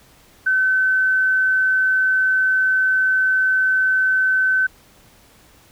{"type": "tone", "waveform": "sine", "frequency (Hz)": 1525, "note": "G6", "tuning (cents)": -48, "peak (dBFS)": -14, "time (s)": [0.46, 4.67], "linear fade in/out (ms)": 10, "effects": ["pink hiss -51 dBFS RMS until 5.71 s"]}